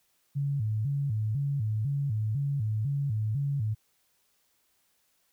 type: tone with vibrato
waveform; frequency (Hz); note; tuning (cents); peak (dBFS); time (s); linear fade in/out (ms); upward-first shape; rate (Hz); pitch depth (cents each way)
sine; 123.47; B2; 0; -26; 0.35-3.75; 20; square; 2; 230
effects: white hiss -71 dBFS RMS until 5.32 s